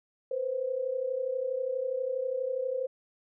sine tone pair together, 491 / 523.3 Hz, B4 / C5, -10 / 0 cents, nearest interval minor second, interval 110 cents, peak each -34 / -30 dBFS, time 0.31-2.87 s, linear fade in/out 5 ms, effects none

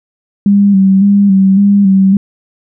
sine tone with vibrato, 196.8 Hz, G3, 7 cents sharp, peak -4 dBFS, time 0.46-2.17 s, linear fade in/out 2 ms, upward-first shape square, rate 1.8 Hz, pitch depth 39 cents each way, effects none

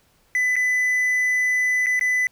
triangle tone with dropouts, 2000 Hz, B6, 21 cents sharp, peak -16 dBFS, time 0.35-2.27 s, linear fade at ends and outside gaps 1 ms, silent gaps 0.557-0.564 / 1.861-1.867 / 1.994-2.01 s, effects pink hiss -61 dBFS RMS until 2.31 s

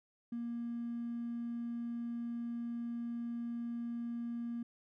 triangle tone with hard clipping, 235.6 Hz, A#3, 19 cents sharp, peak -37 dBFS, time 0.32-4.63 s, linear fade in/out 5 ms, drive 3 dB, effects none

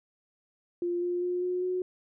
sine tone with pitch steps, 349.2 / 353.3 / 357.4 / 361.5 / 365.7 Hz, F4 / F4 / F4 / F#4 / F#4, 0 / +20 / +40 / -40 / -20 cents, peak -27 dBFS, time 0.82-1.82 s, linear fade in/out 2 ms, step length 200 ms, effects none

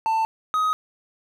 triangle tone pair in turn, 890 / 1258.7 Hz, A5 / D#6, +20 / +20 cents, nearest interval tritone, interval 600 cents, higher second, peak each -17 dBFS, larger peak neither, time 0.06-0.25 / 0.54-0.73 s, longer neither, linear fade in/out 0 ms, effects none

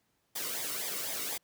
white noise with flanger, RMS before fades -36 dBFS, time 0.35-1.38 s, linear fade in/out 10 ms, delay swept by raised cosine 0.71 to 1.23 ms, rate 4 Hz, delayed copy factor -0.65, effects pink hiss -75 dBFS RMS until 1.43 s + high-pass 80 Hz 12 dB/octave

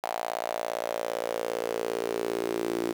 sawtooth tone with high-pass filter sweep, 57.5 Hz, A#1, 23 cents flat, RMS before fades -31 dBFS, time 0.03-2.93 s, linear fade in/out 10 ms, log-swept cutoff 730 to 340 Hz, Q 4.5, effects 8-bit

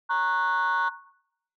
sine chord, F# major, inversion first, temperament equal with one note detuned, 932.3 / 1098.5 / 1480 Hz, A#5 / C#6 / F#6, 0 / -16 / 0 cents, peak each -25 / -26 / -25 dBFS, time 0.09-0.9 s, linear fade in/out 20 ms, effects noise-tail reverb RT60 0.7 s tail -17 dB re dry + tanh soft clip ceiling -18 dBFS

